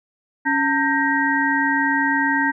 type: tone cluster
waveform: sine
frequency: 278.9 / 907 / 1578 / 1884 Hz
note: C#4 / A#5 / G6 / A#6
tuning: +11 / -48 / +11 / +18 cents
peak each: -22 dBFS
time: 0.45-2.52 s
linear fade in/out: 20 ms
effects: none